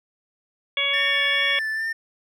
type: harmonic tone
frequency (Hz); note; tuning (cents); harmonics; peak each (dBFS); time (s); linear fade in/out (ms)
561; C#5; +21; 1 / 2 / 3 / 4 / 5 / 6; -33 / -34 / -35 / -23 / -30 / -24; 0.77-1.59; 2
type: tone with vibrato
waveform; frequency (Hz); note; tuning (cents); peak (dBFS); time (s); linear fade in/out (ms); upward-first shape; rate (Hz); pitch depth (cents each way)
triangle; 1782; A6; +22; -22; 0.93-1.93; 10; sine; 2.3; 28
effects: none